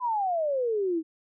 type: exponential sweep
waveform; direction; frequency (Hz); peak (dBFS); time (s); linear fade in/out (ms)
sine; down; 1023 to 311.1; -24; 0-1.03; 50
effects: none